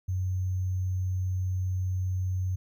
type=tone with sample-and-hold; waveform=sine; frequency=92.5 Hz; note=F#2; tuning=in tune; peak=-26 dBFS; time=0.08-2.56 s; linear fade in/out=10 ms; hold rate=6300 Hz; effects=none